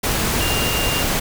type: tone in noise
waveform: sine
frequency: 2800 Hz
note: F7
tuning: 4 cents sharp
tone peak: -24 dBFS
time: 0.4-1.03 s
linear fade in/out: 10 ms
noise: pink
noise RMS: -20 dBFS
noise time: 0.03-1.2 s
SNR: -7 dB
effects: none